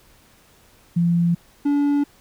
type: tone pair in turn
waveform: sine / triangle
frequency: 171.3 / 287.1 Hz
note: F3 / D4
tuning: -33 / -39 cents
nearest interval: major sixth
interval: 894 cents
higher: second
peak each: -15 / -14 dBFS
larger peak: second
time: 0.96-1.35 / 1.65-2.04 s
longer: neither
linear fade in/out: 10 ms
effects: pink hiss -54 dBFS RMS until 2.2 s